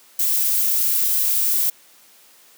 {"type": "noise", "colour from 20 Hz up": "violet", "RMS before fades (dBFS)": -19, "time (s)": [0.19, 1.7], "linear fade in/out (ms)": 5, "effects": ["white hiss -51 dBFS RMS until 2.57 s", "high-pass 200 Hz 12 dB/octave"]}